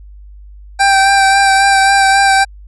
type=tone with vibrato; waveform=25% pulse; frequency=784 Hz; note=G5; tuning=in tune; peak=-3 dBFS; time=0.79-2.45 s; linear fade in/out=20 ms; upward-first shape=sine; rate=3.7 Hz; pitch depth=20 cents each way; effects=added 50 Hz sine -32 dBFS peak until 2.67 s + MP3 48 kbps